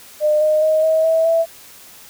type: tone with pitch steps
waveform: sine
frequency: 605 / 615.6 / 626.3 / 637.3 / 648.4 / 659.8 Hz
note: D#5 / D#5 / D#5 / D#5 / E5 / E5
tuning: -49 / -19 / +11 / +41 / -29 / +1 cents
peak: -12 dBFS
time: 0.2-1.46 s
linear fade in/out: 50 ms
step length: 210 ms
effects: white hiss -42 dBFS RMS until 2.09 s